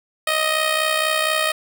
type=tone with amplitude modulation; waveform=10% pulse; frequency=625 Hz; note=D#5; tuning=8 cents sharp; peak=-7 dBFS; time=0.27-1.52 s; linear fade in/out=5 ms; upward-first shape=sine; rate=64.2 Hz; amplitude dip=55%; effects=none